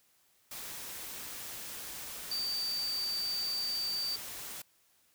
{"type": "tone in noise", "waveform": "sine", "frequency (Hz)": 4624, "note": "D8", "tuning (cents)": -28, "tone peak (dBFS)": -32, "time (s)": [2.31, 4.16], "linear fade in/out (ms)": 5, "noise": "white", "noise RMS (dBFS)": -43, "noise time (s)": [0.51, 4.62], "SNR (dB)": 8, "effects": ["white hiss -69 dBFS RMS until 5.14 s"]}